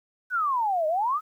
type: exponential two-way sweep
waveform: sine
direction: down then up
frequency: 1534 to 605 to 1318 Hz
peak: -22 dBFS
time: 0.3-1.21 s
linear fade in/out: 50 ms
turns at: 0.87 s
effects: 10-bit